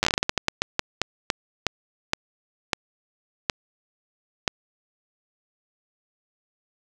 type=slowing click train; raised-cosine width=0.2 ms; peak=-3 dBFS; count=21; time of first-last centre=0.03-4.478 s; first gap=9 ms; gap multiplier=1.28; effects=none